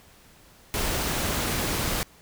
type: noise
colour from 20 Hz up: pink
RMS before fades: -27 dBFS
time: 0.74-2.03 s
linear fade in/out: 0 ms
effects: pink hiss -54 dBFS RMS until 2.21 s